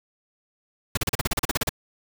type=noise bursts; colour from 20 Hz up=pink; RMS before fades=-23 dBFS; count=13; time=0.95-1.693 s; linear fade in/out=5 ms; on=23 ms; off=37 ms; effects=none